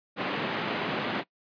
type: band-pass noise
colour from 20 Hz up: pink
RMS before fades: -31 dBFS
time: 0.16-1.24 s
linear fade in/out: 50 ms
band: 160 to 3400 Hz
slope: 24 dB/octave
effects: noise-tail reverb RT60 0.1 s tail -21 dB re dry + resampled to 11025 Hz